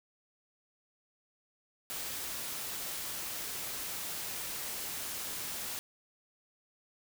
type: noise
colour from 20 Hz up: white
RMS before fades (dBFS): -39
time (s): 1.9-5.79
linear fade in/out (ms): 0
effects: none